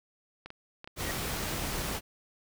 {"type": "clicks", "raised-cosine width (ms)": 0.3, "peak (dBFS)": -27, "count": 7, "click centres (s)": [0.46, 0.504, 0.844, 0.875, 1.03, 1.121, 1.386]}
{"type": "tone with exponential growth", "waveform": "sine", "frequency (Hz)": 1896, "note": "A#6", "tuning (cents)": 29, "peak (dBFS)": -33, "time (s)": [0.96, 1.11], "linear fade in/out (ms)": 1, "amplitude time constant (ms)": 32}
{"type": "noise", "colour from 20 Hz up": "pink", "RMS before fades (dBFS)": -34, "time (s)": [0.96, 2.01], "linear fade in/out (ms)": 50}
{"effects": []}